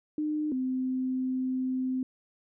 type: tone pair in turn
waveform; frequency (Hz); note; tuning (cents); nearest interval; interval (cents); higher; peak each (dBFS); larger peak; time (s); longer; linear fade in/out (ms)
sine; 303.6 / 258; D#4 / C4; -42 / -24; minor third; 282; first; -27; neither; 0.18-0.52 / 0.52-2.03; second; 2
effects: none